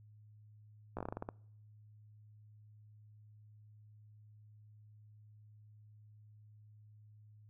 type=slowing click train; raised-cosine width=1 ms; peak=-26 dBFS; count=10; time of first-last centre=0.97-1.289 s; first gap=16 ms; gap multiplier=1.19; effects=noise-tail reverb RT60 0.7 s tail -25 dB re dry + added 106 Hz sine -57 dBFS peak until 7.49 s